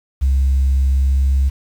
sine tone with pitch glide, 67.2 to 67.63 Hz, C2 to C#2, +47 to -42 cents, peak -10 dBFS, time 0.21-1.5 s, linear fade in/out 20 ms, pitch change +11 cents, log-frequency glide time 0.9-1.21 s, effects tanh soft clip ceiling -9 dBFS + 7-bit

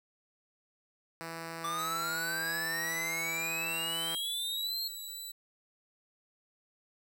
5% pulse tone, 164.81 Hz, E3, in tune, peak -28 dBFS, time 1.21-4.15 s, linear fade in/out 0 ms
square exponential sweep, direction up, 1168 to 4322 Hz, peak -34 dBFS, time 1.64-4.88 s, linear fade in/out 5 ms
15% pulse tone with vibrato, 3951 Hz, B7, in tune, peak -34 dBFS, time 1.78-5.32 s, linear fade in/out 10 ms, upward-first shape triangle, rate 2.4 Hz, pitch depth 12 cents each way
effects none

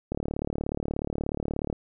click train, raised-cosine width 2 ms, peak -16 dBFS, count 60, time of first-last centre 0.12-1.728 s, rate 36.7 Hz, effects none

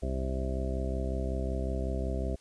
harmonic tone, 65.41 Hz, C2, in tune, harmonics 1 / 2 / 3 / 4 / 5 / 6 / 8 / 9 / 10, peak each -31 / -40 / -40 / -41 / -44 / -40 / -42 / -47 / -41 dBFS, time 0.02-2.36 s, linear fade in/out 10 ms, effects white hiss -62 dBFS RMS until 2.4 s + resampled to 22050 Hz

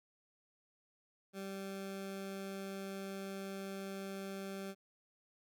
20% pulse tone, 194.7 Hz, G3, 12 cents flat, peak -37 dBFS, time 1.33-4.75 s, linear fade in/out 50 ms, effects none

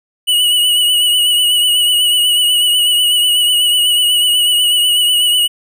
square tone with vibrato, 2933 Hz, F#7, 16 cents flat, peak -10 dBFS, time 0.27-5.48 s, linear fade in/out 20 ms, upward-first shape triangle, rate 8.1 Hz, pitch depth 48 cents each way, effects none

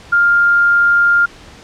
sine tone, 1402 Hz, F6, 6 cents sharp, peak -8 dBFS, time 0.12-1.26 s, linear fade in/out 10 ms, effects pink hiss -39 dBFS RMS until 1.63 s + low-pass 6000 Hz 12 dB/octave

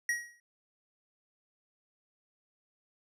square tone with exponential decay, 1900 Hz, A#6, 33 cents sharp, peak -26 dBFS, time 0.09-0.4 s, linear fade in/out 2 ms, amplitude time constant 66 ms, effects low-pass 11000 Hz 12 dB/octave

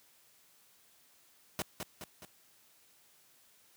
pink noise with echo, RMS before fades -35 dBFS, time 1.59-1.62 s, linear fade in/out 0 ms, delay 210 ms, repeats 3, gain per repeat -5 dB, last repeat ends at 2.25 s, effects white hiss -65 dBFS RMS until 3.76 s + high-pass 80 Hz 12 dB/octave

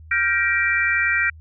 sine chord, G minor seventh, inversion third, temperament equal with one note detuned, 1396.9 / 1568 / 1898.3 / 2349 Hz, F6 / G6 / Bb6 / D7, 0 / 0 / +31 / 0 cents, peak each -25 / -23 / -21 / -22 dBFS, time 0.11-1.3 s, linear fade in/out 5 ms, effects added 79 Hz sine -40 dBFS peak until 1.4 s

